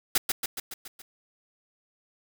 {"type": "noise with echo", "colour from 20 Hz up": "white", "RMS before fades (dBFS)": -22, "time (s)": [0.15, 0.18], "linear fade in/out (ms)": 5, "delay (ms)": 140, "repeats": 6, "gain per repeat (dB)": -4, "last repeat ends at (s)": 1.02, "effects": []}